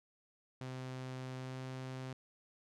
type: tone with pitch glide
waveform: sawtooth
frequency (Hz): 129.2 to 130.17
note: C3 to C3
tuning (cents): -21 to -9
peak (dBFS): -38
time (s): 0.61-2.13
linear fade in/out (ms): 2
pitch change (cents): +12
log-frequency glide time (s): 1.35-1.58
effects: low-pass 7000 Hz 12 dB/octave